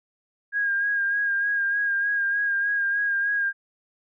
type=tone with vibrato; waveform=sine; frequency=1625 Hz; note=G#6; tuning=38 cents flat; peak=-21 dBFS; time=0.52-3.53 s; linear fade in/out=50 ms; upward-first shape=sine; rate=3.3 Hz; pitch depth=30 cents each way; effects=none